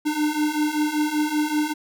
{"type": "beating tone pair", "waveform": "square", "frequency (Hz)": [298.7, 303.9], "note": ["D4", "D#4"], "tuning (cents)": [29, -41], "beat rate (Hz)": 5.2, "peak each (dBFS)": [-26, -23], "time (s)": [0.05, 1.74], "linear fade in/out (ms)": 20, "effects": []}